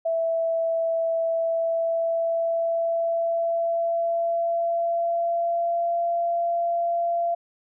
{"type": "tone with pitch glide", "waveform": "sine", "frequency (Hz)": [659.3, 684.5], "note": ["E5", "F5"], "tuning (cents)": [0, -35], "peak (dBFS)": -21, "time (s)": [0.05, 7.35], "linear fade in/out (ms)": 10, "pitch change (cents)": 65, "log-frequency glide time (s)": [1.21, 5.96], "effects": []}